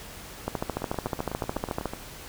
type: two click trains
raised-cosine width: 1 ms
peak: -19 / -13 dBFS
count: 10 / 20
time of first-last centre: 0.82-1.935 / 0.48-1.857 s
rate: 8.07 / 13.8 Hz
effects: pink hiss -43 dBFS RMS until 2.28 s